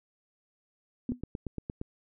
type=tone with exponential decay; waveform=sine; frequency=246.9 Hz; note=B3; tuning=in tune; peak=-24 dBFS; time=1.09-1.21 s; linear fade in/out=2 ms; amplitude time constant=24 ms
type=click train; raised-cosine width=3 ms; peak=-22 dBFS; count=7; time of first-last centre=1.12-1.814 s; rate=8.64 Hz
effects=none